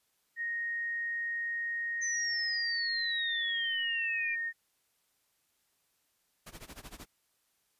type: tone with pitch glide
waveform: sine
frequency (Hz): 1864.7 to 1845.4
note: A#6 to A#6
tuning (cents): 0 to -18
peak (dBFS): -32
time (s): 0.36-4.53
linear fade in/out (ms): 50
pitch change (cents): -18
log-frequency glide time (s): 2.68-4.19
type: exponential sweep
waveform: sine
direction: down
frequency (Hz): 6190 to 2349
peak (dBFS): -33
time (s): 2.01-4.36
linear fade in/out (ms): 20
type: noise with tremolo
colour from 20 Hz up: pink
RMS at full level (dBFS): -45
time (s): 6.46-7.06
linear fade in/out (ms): 10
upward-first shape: sine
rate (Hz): 13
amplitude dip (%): 90
effects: white hiss -75 dBFS RMS until 7.79 s + resampled to 32000 Hz